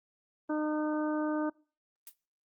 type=harmonic tone; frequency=304.8 Hz; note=D#4; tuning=36 cents flat; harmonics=1 / 2 / 3 / 4 / 5; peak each=-30 / -36 / -40 / -42 / -44 dBFS; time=0.49-1.5 s; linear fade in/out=10 ms
type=noise with exponential decay; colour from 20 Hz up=blue; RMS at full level=-41 dBFS; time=2.07-2.15 s; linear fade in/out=1 ms; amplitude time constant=17 ms
effects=noise-tail reverb RT60 0.4 s tail -24 dB re dry + Opus 24 kbps